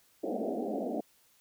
pink band-pass noise, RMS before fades -34 dBFS, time 0.23-1.01 s, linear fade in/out 10 ms, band 200 to 750 Hz, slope 96 dB/octave, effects white hiss -66 dBFS RMS until 1.4 s

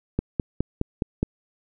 click train, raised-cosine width 3 ms, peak -9 dBFS, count 6, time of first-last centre 0.19-1.23 s, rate 4.81 Hz, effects none

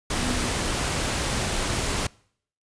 sine tone in noise, 246.9 Hz, B3, in tune, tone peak -31 dBFS, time 0.18-0.49 s, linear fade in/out 5 ms, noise pink, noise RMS -26 dBFS, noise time 0.1-2.07 s, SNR -8 dB, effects noise-tail reverb RT60 0.6 s tail -24 dB re dry + resampled to 22050 Hz

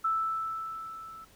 sine tone with level ramp, 1318.5 Hz, E6, in tune, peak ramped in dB -24 to -44 dBFS, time 0.04-1.25 s, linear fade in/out 10 ms, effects pink hiss -59 dBFS RMS until 1.35 s

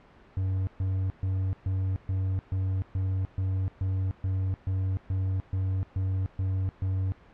triangle tone bursts, 94.7 Hz, F#2, 41 cents sharp, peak -23 dBFS, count 16, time 0.37-7.12 s, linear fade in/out 0 ms, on 300 ms, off 130 ms, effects pink hiss -55 dBFS RMS until 7.33 s + low-pass 2000 Hz 12 dB/octave

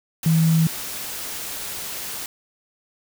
sine tone in noise, 162.1 Hz, E3, 29 cents flat, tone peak -14 dBFS, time 0.26-0.67 s, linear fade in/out 2 ms, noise white, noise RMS -31 dBFS, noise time 0.23-2.26 s, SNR +14 dB, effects none

